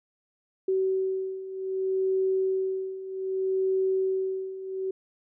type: beating tone pair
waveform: sine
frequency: 379.5 / 380.14 Hz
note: F#4 / F#4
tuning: +44 / +47 cents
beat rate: 0.64 Hz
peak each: -30 / -26 dBFS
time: 0.68-4.91 s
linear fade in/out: 5 ms
effects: none